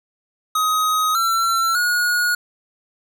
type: tone with pitch steps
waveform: square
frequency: 1259 / 1349.4 / 1446.2 Hz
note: D#6 / E6 / F#6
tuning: +20 / +40 / -40 cents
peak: -17 dBFS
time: 0.55-2.35 s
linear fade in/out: 5 ms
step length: 600 ms
effects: none